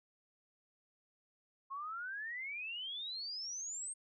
sine exponential sweep, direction up, 1068 to 8600 Hz, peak -40 dBFS, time 1.7-3.94 s, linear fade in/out 20 ms, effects none

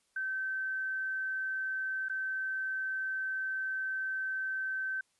sine tone with dropouts, 1543 Hz, G6, 28 cents flat, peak -32 dBFS, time 0.16-5.01 s, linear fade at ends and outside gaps 5 ms, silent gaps 2.086-2.096 s, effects white hiss -74 dBFS RMS until 5.19 s + resampled to 24000 Hz

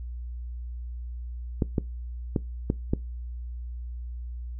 clicks, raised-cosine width 3 ms, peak -10 dBFS, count 5, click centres 1.622 / 1.782 / 2.362 / 2.701 / 2.935 s, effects noise-tail reverb RT60 0.2 s tail -21 dB re dry + added 60 Hz sine -33 dBFS peak until 4.59 s

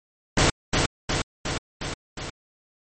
pink noise with echo, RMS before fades -18 dBFS, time 0.37-0.5 s, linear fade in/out 5 ms, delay 360 ms, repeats 5, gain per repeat -3 dB, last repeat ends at 2.3 s, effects MP3 32 kbps

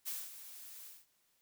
blue noise with ADSR envelope, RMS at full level -39 dBFS, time 0.05-1.06 s, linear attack 28 ms, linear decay 220 ms, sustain -12 dB, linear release 200 ms, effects white hiss -75 dBFS RMS until 1.41 s

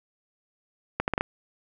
accelerating click train, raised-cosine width 0.5 ms, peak -9 dBFS, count 5, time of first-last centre 1-1.21 s, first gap 79 ms, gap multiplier 0.73, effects none

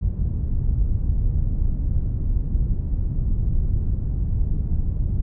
pink low-pass noise, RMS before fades -21 dBFS, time 0.01-5.22 s, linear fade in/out 20 ms, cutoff 100 Hz, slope 12 dB/octave, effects none

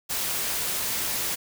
white noise, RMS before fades -28 dBFS, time 0.09-1.36 s, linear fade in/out 20 ms, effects none

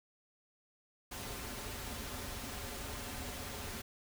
pink noise with comb filter, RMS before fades -43 dBFS, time 1.11-3.82 s, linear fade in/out 10 ms, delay 6.2 ms, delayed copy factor -0.6, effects none

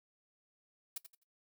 blue noise with echo, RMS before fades -39 dBFS, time 0.96-0.98 s, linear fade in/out 5 ms, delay 85 ms, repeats 3, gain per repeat -11 dB, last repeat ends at 1.235 s, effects noise-tail reverb RT60 0.1 s tail -18 dB re dry

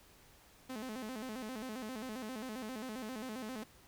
sawtooth tone with vibrato, 236.1 Hz, A#3, 22 cents sharp, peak -37 dBFS, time 0.69-3.64 s, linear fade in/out 10 ms, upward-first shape square, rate 7.5 Hz, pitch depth 160 cents each way, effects pink hiss -62 dBFS RMS until 3.87 s

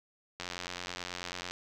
click train, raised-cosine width 0.2 ms, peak -20 dBFS, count 100, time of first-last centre 0.4-1.51 s, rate 89.2 Hz, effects none

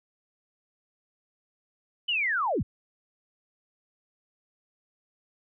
sine linear sweep, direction down, 3043 to 40.28 Hz, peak -24 dBFS, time 2.08-2.63 s, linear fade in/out 10 ms, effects none

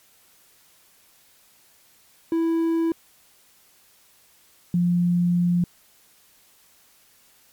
triangle / sine tone pair in turn, 329.6 / 175.21 Hz, E4 / F3, 0 / +6 cents, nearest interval major seventh, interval 1094 cents, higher first, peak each -17 dBFS, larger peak neither, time 2.32-2.92 / 4.74-5.64 s, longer second, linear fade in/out 2 ms, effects white hiss -57 dBFS RMS until 7.52 s + MP3 96 kbps

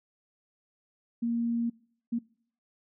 sine tone bursts at uneven times, 233.9 Hz, A#3, 6 cents sharp, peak -26 dBFS, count 2, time 1.22-1.7 / 2.12-2.19 s, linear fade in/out 10 ms, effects noise-tail reverb RT60 0.6 s tail -24 dB re dry

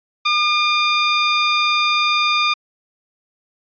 15% pulse tone, 1207 Hz, D6, 47 cents sharp, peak -8 dBFS, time 0.25-2.54 s, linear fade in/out 10 ms, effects resampled to 11025 Hz

